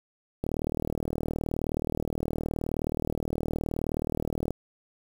click train, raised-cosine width 2 ms, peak -16 dBFS, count 160, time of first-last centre 0.44-4.506 s, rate 39.1 Hz, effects 7-bit

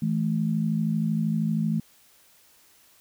sine tone pair together, 163.33 / 216.2 Hz, E3 / A3, -16 / -30 cents, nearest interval perfect fourth, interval 486 cents, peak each -25 dBFS, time 0.02-1.8 s, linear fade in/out 5 ms, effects white hiss -58 dBFS RMS until 3 s

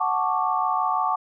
sine chord, D major seventh, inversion first, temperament equal, 740 / 880 / 1108.7 / 1174.7 Hz, F#5 / A5 / C#6 / D6, 0 / 0 / 0 / 0 cents, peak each -26 dBFS, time 0-1.16 s, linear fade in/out 10 ms, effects none

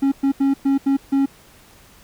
triangle tone bursts at uneven times, 274.2 Hz, C#4, 19 cents flat, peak -12 dBFS, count 6, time 0.02-0.12 / 0.23-0.32 / 0.4-0.54 / 0.65-0.78 / 0.86-0.97 / 1.12-1.26 s, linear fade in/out 10 ms, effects pink hiss -49 dBFS RMS until 2.03 s

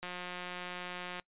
click train, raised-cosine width 0.3 ms, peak -25 dBFS, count 210, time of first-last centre 0.03-1.198 s, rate 179 Hz, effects noise-tail reverb RT60 0.1 s tail -24 dB re dry + resampled to 8000 Hz

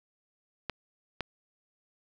clicks, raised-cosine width 0.3 ms, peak -16 dBFS, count 2, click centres 0.697 / 1.207 s, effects none

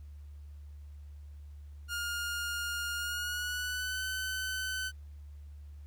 sawtooth tone with pitch glide, 1417 to 1518.7 Hz, F6 to F#6, +25 to +45 cents, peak -30 dBFS, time 1.88-4.92 s, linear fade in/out 50 ms, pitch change +120 cents, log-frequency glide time 2.96-4.04 s, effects added 73 Hz sine -45 dBFS peak until 5.86 s + pink hiss -71 dBFS RMS until 5.86 s

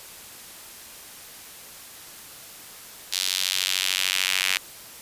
sawtooth tone with high-pass filter sweep, 93.5 Hz, F#2, 19 cents sharp, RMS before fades -25 dBFS, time 3.12-4.58 s, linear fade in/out 10 ms, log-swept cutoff 4000 to 2400 Hz, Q 1.8, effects white hiss -43 dBFS RMS until 5.01 s + resampled to 32000 Hz

